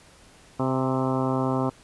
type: harmonic tone with a mistuned harmonic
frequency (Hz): 130.8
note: C3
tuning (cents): 0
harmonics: 1 / 2 / 3 / 4 / 5 / 6 / 7 / 8 / 9 / 10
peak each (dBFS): -28 / -26 / -31 / -32 / -33 / -34 / -35 / -34 / -38 / -38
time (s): 0.59-1.7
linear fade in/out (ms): 10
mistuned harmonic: 6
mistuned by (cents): +28
effects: pink hiss -53 dBFS RMS until 1.83 s + resampled to 24000 Hz